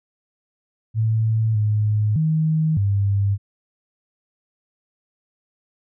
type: tone with pitch steps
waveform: sine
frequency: 111 / 106.1 / 157.6 / 99.9 Hz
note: A2 / G#2 / D#3 / G2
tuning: +16 / +38 / +23 / +33 cents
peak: -16 dBFS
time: 0.94-3.38 s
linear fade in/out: 50 ms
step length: 610 ms
effects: none